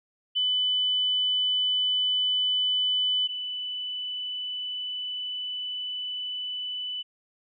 sine tone pair in turn, 3000 / 2989 Hz, F#7 / F#7, +23 / +17 cents, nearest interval unison, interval 6 cents, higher first, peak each -22 / -30 dBFS, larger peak first, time 0.35-3.28 / 3.28-7.03 s, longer second, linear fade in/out 20 ms, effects none

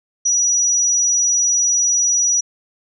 sine tone, 5840 Hz, F#8, 24 cents flat, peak -13 dBFS, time 0.25-2.41 s, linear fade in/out 10 ms, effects none

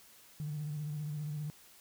triangle tone with vibrato, 149.7 Hz, D3, 33 cents sharp, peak -32 dBFS, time 0.4-1.5 s, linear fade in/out 0 ms, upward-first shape square, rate 15 Hz, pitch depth 40 cents each way, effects tanh soft clip ceiling -33 dBFS + white hiss -59 dBFS RMS until 1.8 s

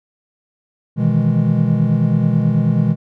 triangle chord, E major seventh, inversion second, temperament equal, 123.47 / 155.56 / 164.81 / 207.7 Hz, B2 / D#3 / E3 / G#3, 0 / 0 / 0 / 0 cents, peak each -16 dBFS, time 0.96-2.96 s, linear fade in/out 50 ms, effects none

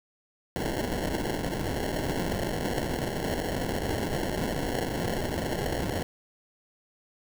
violet noise with sample-and-hold, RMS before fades -30 dBFS, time 0.56-6.03 s, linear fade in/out 0 ms, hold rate 1225 Hz, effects none

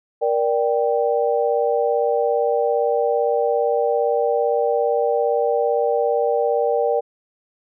sine chord, G minor, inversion first, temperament just, 470.4 / 588 / 784 Hz, Bb4 / D5 / G5, +16 / +2 / 0 cents, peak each -19 / -21 / -23 dBFS, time 0.21-7.01 s, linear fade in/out 20 ms, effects none

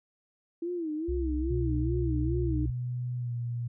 sine tone with vibrato, 328.7 Hz, E4, 5 cents flat, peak -30 dBFS, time 0.62-2.66 s, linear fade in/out 5 ms, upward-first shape sine, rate 2.4 Hz, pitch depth 140 cents each way
sine tone, 65.41 Hz, C2, in tune, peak -29 dBFS, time 1.08-2.71 s, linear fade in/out 10 ms
sine tone with pitch glide, 123.47 to 119.4 Hz, B2 to A#2, 0 to +42 cents, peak -30 dBFS, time 1.5-3.68 s, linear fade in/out 10 ms, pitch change -58 cents, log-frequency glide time 3.17-3.33 s
effects none

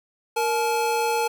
square tone pair together, 466.2 / 859.5 Hz, A#4 / A5, 0 / -41 cents, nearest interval major seventh, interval 1059 cents, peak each -25 / -24 dBFS, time 0.36-1.28 s, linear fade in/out 10 ms, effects none

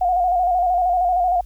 sine tone with vibrato, 718 Hz, F5, 48 cents sharp, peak -15 dBFS, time 0.01-1.41 s, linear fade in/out 5 ms, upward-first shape square, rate 13 Hz, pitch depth 47 cents each way, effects added 50 Hz sine -35 dBFS peak until 1.45 s + white hiss -59 dBFS RMS until 1.45 s

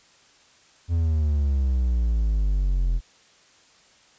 triangle exponential sweep, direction down, 85.8 to 41.66 Hz, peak -17 dBFS, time 0.88-3.01 s, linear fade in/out 50 ms, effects white hiss -56 dBFS RMS until 4.18 s + resampled to 16000 Hz

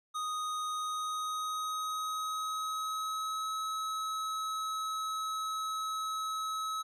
square tone with pitch glide, 1244.5 to 1286.9 Hz, D#6 to E6, 0 to -42 cents, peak -34 dBFS, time 0.14-6.83 s, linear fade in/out 20 ms, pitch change +58 cents, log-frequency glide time 0.71-3.58 s, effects low-pass 11000 Hz 12 dB/octave

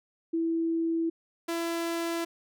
sine / sawtooth tone pair in turn, 329.6 / 335.6 Hz, E4 / E4, 0 / +31 cents, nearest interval unison, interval 31 cents, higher second, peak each -25 / -25 dBFS, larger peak neither, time 0.33-1.1 / 1.48-2.25 s, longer neither, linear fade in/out 10 ms, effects none

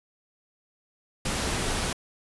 pink noise, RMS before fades -28 dBFS, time 1.25-1.93 s, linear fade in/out 5 ms, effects resampled to 24000 Hz

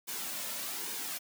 white noise with flanger, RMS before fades -38 dBFS, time 0.07-1.19 s, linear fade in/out 20 ms, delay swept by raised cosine 1.5 to 2.6 ms, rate 1.2 Hz, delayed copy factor -0.5, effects high-pass 200 Hz 12 dB/octave

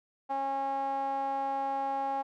sawtooth tone with band-pass filter, 272.9 Hz, C#4, 27 cents flat, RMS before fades -32 dBFS, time 0.29-2.23 s, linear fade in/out 20 ms, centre 810 Hz, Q 5.7, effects none

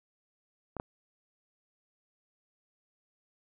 clicks, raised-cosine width 1 ms, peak -24 / -20 dBFS, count 2, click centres 0.767 / 0.799 s, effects none

